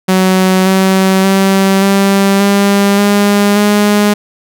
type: tone with pitch steps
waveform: sawtooth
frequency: 187.1 / 190.26 / 193.47 / 196.74 / 200.1 / 203.4 / 206.9 Hz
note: F#3 / F#3 / G3 / G3 / G3 / G#3 / G#3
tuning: +20 / +49 / -22 / +7 / +36 / -36 / -6 cents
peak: -3 dBFS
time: 0.08-4.14 s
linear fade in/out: 10 ms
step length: 580 ms
effects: none